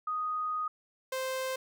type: tone pair in turn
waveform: sine / sawtooth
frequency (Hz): 1244.5 / 522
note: D#6 / C5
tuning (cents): 0 / -4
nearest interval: octave + minor third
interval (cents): 1504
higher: first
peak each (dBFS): -30 / -28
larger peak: second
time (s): 0.07-0.68 / 1.12-1.56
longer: first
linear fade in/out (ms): 5
effects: none